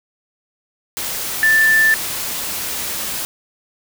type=tone in noise; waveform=sine; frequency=1767 Hz; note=A6; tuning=7 cents sharp; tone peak=-10 dBFS; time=1.43-1.94 s; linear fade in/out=0 ms; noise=white; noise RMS=-24 dBFS; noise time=0.97-3.25 s; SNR=+11 dB; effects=none